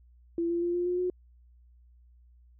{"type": "tone with pitch steps", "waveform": "sine", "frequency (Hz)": [337.9, 342.6, 347.4, 352.2, 357.2, 362.2], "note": ["E4", "F4", "F4", "F4", "F4", "F#4"], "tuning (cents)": [43, -33, -9, 15, 39, -37], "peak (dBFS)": -26, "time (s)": [0.38, 1.1], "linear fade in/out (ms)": 2, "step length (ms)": 120, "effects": ["added 60 Hz sine -55 dBFS peak until 2.59 s"]}